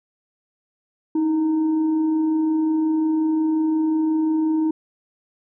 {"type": "tone with frequency modulation", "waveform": "sine", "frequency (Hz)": 315.8, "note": "D#4", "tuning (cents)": 26, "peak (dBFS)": -17, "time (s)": [1.15, 4.71], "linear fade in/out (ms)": 5, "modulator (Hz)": 606, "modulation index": 0.24, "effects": []}